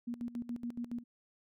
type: tone with tremolo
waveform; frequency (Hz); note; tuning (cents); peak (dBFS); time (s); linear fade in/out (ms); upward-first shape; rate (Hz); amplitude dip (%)
sine; 238.6; A#3; +41; -35; 0.07-1.04; 10; square; 7.1; 80
effects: none